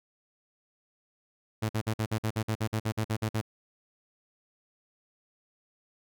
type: tone bursts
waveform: sawtooth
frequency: 109.9 Hz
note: A2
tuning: 2 cents flat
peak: -23 dBFS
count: 15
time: 1.62-3.414 s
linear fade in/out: 10 ms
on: 72 ms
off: 51 ms
effects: none